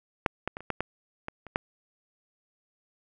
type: clicks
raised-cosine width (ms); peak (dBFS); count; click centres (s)
0.5; -7 / -14 / -21 / -28 / -13 / -13 / -19 / -28 / -10; 9; 0.262 / 0.476 / 0.569 / 0.606 / 0.703 / 0.806 / 1.284 / 1.467 / 1.559
effects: none